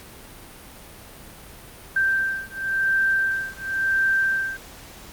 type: beating tone pair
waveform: sine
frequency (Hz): 1568 / 1568.94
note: G6 / G6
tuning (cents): 0 / +1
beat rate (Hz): 0.94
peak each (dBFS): -23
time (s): 1.96-4.57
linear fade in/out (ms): 5
effects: pink hiss -43 dBFS RMS until 5.12 s + Opus 48 kbps